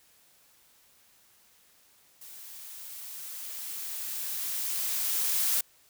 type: noise with level ramp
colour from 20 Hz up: blue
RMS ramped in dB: -47 to -26 dBFS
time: 2.21-5.61 s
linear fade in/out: 5 ms
effects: white hiss -62 dBFS RMS until 5.89 s